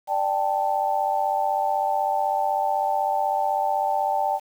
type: chord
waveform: sine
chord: D suspended fourth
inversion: none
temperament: equal with one note detuned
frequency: 591.1 / 784 / 880 Hz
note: D5 / G5 / A5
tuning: +11 / 0 / 0 cents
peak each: -28 / -23 / -25 dBFS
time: 0.07-4.4 s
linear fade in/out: 50 ms
effects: 8-bit